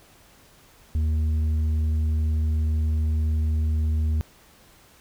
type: tone with tanh clipping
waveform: sine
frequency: 78 Hz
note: D#2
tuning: 5 cents sharp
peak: -21 dBFS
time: 0.95-4.21 s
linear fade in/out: 0 ms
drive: 5 dB
effects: pink hiss -54 dBFS RMS until 5 s